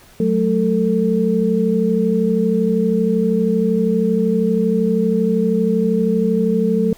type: tone cluster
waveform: sine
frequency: 184.5 / 217.2 / 447.1 Hz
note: F#3 / A3 / A4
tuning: -5 / -22 / +28 cents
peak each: -18 dBFS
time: 0.2-6.93 s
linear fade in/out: 2 ms
effects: pink hiss -47 dBFS RMS until 6.97 s